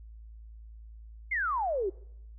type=exponential sweep; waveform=sine; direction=down; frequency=2200 to 357.4 Hz; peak=-27 dBFS; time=1.31-1.9 s; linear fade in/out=10 ms; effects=noise-tail reverb RT60 0.8 s tail -25 dB re dry + added 55 Hz sine -45 dBFS peak until 2.38 s